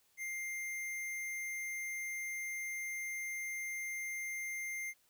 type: tone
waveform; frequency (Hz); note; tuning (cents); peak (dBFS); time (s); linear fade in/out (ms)
square; 2100; C7; +6; -39; 0.17-4.94; 50
effects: white hiss -72 dBFS RMS until 5.09 s